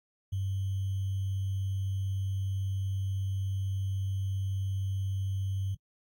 sine tone with sample-and-hold, 96.6 Hz, G2, 25 cents flat, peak -29 dBFS, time 0.32-5.75 s, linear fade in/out 10 ms, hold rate 3150 Hz, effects noise-tail reverb RT60 0.1 s tail -26 dB re dry + AAC 48 kbps

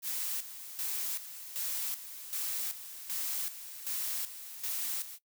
blue noise with tremolo, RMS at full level -35 dBFS, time 0.02-5.19 s, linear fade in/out 50 ms, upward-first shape square, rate 1.3 Hz, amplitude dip 70%, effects noise-tail reverb RT60 0.1 s tail -18 dB re dry

